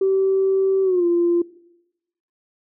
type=tone with pitch glide; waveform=sine; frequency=385 to 345 Hz; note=G4 to F4; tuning=-31 to -21 cents; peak=-14 dBFS; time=0.01-1.42 s; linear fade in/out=5 ms; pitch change=-190 cents; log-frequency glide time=0.83-1.05 s; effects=noise-tail reverb RT60 0.9 s tail -20 dB re dry + tanh soft clip ceiling -10 dBFS